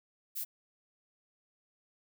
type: noise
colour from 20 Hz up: violet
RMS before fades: -37 dBFS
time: 0.35-0.45 s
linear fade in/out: 20 ms
effects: none